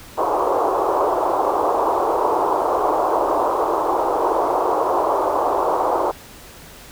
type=band-pass noise; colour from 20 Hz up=white; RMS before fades=-19 dBFS; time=0.17-6.12 s; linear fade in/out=20 ms; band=330 to 1100 Hz; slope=48 dB/octave; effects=pink hiss -41 dBFS RMS until 6.91 s